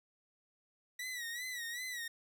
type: tone with vibrato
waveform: sawtooth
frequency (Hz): 1937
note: B6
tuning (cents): -34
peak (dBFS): -36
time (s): 0.99-2.08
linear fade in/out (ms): 5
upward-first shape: sine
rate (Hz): 2.6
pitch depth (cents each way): 88
effects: none